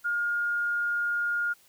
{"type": "tone", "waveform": "sine", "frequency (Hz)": 1420, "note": "F6", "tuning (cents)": 28, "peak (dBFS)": -25, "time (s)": [0.04, 1.54], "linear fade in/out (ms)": 20, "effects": ["white hiss -60 dBFS RMS until 1.68 s"]}